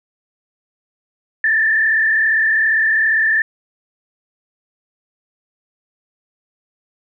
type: tone with frequency modulation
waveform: sine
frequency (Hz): 1770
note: A6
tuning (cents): +10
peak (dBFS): -12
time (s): 1.44-3.42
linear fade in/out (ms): 2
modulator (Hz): 37.5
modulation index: 1.3
effects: none